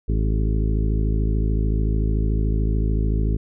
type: harmonic tone with a mistuned harmonic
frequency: 53.6 Hz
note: A1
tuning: 45 cents flat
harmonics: 1 / 2 / 3 / 4 / 5 / 6 / 7 / 8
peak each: -19 / -25 / -29 / -31 / -33 / -35 / -36 / -37 dBFS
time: 0.08-3.37 s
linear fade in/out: 10 ms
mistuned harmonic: 7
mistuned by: +39 cents
effects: none